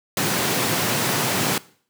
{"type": "high-pass noise", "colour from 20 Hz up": "pink", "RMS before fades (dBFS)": -22, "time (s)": [0.17, 1.58], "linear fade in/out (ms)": 2, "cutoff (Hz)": 110, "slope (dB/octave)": 48, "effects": ["noise-tail reverb RT60 0.5 s tail -20 dB re dry"]}